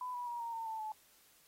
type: tone with pitch steps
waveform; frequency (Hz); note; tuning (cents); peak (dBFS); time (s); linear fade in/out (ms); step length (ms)
sine; 1000 / 976 / 952.6 / 929.8 / 907.5 / 885.8 / 864.5; B5 / B5 / A#5 / A#5 / A#5 / A5 / A5; +21 / -21 / +37 / -5 / -47 / +11 / -31; -38; 0.01-0.92; 2; 130
effects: white hiss -66 dBFS RMS until 1.47 s + AAC 48 kbps